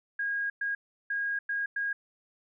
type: tone bursts at uneven times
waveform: sine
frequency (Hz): 1634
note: G#6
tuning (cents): -29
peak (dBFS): -28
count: 5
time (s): 0.19-0.5 / 0.61-0.75 / 1.1-1.39 / 1.49-1.66 / 1.76-1.93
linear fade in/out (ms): 5
effects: none